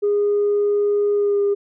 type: tone with pitch glide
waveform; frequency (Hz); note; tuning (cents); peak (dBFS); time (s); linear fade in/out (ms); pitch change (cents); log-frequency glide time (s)
sine; 410.6 to 404; G#4 to G#4; -20 to -48; -14; 0.02-1.55; 20; -28; 1.14-1.41
effects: tanh soft clip ceiling -12 dBFS